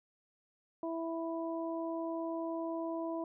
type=harmonic tone; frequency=329.6 Hz; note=E4; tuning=in tune; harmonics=1 / 2 / 3; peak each=-37 / -39 / -44 dBFS; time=0.83-3.24 s; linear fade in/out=2 ms; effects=none